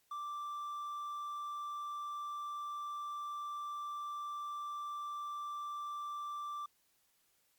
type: tone with quantisation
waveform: triangle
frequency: 1174.7 Hz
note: D6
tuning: in tune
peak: -37 dBFS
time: 0.11-6.66 s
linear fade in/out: 5 ms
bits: 11
effects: white hiss -74 dBFS RMS until 7.58 s + MP3 96 kbps